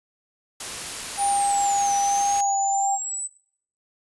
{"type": "noise", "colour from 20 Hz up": "white", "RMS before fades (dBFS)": -32, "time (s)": [0.6, 2.41], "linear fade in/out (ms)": 5}
{"type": "linear two-way sweep", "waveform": "sine", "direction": "down then up", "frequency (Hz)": [9730, 5920, 8040], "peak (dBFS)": -27, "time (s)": [1.17, 3.28], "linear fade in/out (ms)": 20, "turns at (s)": 1.95}
{"type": "tone with pitch glide", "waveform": "sine", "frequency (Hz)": [803, 789.7], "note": ["G5", "G5"], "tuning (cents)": [41, 13], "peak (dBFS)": -20, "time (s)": [1.17, 2.99], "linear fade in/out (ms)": 50, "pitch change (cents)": -28, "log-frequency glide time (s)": [2.39, 2.58]}
{"effects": ["noise-tail reverb RT60 0.6 s tail -21 dB re dry", "resampled to 24000 Hz"]}